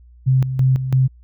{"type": "tone with tremolo", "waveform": "sine", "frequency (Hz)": 130.81, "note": "C3", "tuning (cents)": 0, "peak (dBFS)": -11, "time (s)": [0.26, 1.08], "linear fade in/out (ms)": 20, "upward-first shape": "square", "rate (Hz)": 3, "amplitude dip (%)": 65, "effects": ["added 60 Hz sine -43 dBFS peak until 1.23 s"]}